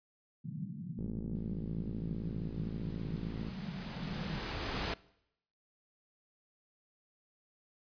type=band-pass noise; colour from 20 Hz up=white; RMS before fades=-42 dBFS; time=0.44-4.4 s; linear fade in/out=10 ms; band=130 to 210 Hz; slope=48 dB/octave
type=click train; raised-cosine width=3 ms; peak=-29 dBFS; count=139; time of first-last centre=0.99-3.485 s; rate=55.3 Hz
type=noise with exponential growth; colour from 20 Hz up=pink; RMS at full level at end=-34 dBFS; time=1.35-4.94 s; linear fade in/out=5 ms; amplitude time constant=780 ms
effects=noise-tail reverb RT60 0.8 s tail -22 dB re dry + resampled to 11025 Hz